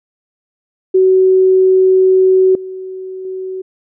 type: tone with level steps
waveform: sine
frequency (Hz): 375.7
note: F#4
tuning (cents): +26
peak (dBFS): -6 / -23 / -20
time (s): 0.94-3.62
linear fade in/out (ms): 10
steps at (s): 2.55 / 3.25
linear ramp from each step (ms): 2
effects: none